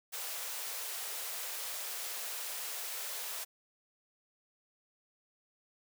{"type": "high-pass noise", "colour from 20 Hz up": "white", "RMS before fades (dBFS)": -40, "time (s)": [0.12, 3.45], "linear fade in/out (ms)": 20, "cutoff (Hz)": 420, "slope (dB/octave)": 48, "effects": []}